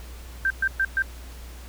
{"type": "tone bursts", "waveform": "sine", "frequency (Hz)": 1568, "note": "G6", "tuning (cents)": 0, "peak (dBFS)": -19, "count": 4, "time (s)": [0.45, 1.022], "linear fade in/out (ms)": 2, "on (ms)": 53, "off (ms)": 120, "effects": ["added 60 Hz sine -38 dBFS peak until 1.68 s", "pink hiss -47 dBFS RMS until 1.68 s"]}